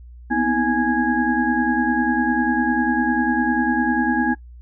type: tone cluster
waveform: sine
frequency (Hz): 242.2 / 252.2 / 319.6 / 833 / 1652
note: B3 / B3 / D#4 / G#5 / G#6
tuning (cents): -34 / +36 / +47 / +5 / -10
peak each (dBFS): -23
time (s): 0.3-4.35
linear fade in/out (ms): 20
effects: noise-tail reverb RT60 0.1 s tail -19 dB re dry + added 60 Hz sine -38 dBFS peak until 4.61 s